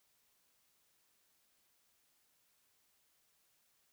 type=silence; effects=white hiss -75 dBFS RMS until 3.92 s